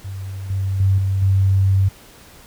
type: tone with level steps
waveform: sine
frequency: 96.5 Hz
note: G2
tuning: 27 cents flat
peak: -26 / -18 / -12 / -16 / -12 dBFS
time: 0.04-1.89 s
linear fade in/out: 10 ms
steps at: 0.5 / 0.8 / 0.98 / 1.22 s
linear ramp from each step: 2 ms
effects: pink hiss -45 dBFS RMS until 2.46 s